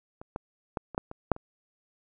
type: clicks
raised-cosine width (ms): 1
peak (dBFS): -28 / -19 / -16 / -25 / -13 / -25 / -6 / -28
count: 8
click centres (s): 0.215 / 0.361 / 0.772 / 0.947 / 0.979 / 1.114 / 1.317 / 1.364
effects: none